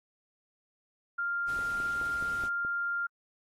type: tone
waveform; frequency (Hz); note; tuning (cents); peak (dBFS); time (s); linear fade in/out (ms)
sine; 1396.9; F6; 0; -29; 1.18-3.07; 10
type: noise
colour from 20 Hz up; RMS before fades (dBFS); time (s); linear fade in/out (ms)
pink; -48; 1.47-2.49; 20
type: click train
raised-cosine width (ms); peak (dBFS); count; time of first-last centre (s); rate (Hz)
2; -32; 6; 1.59-2.649; 4.72
effects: AAC 32 kbps